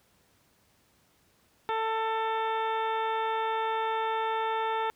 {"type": "harmonic tone", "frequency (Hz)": 444.9, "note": "A4", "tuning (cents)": 19, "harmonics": [1, 2, 3, 4, 5, 6, 7, 8], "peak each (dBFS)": [-33, -29, -35, -40, -44, -47, -51, -45], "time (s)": [1.69, 4.9], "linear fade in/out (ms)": 0, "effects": ["pink hiss -66 dBFS RMS until 4.95 s", "high-pass 60 Hz 12 dB/octave"]}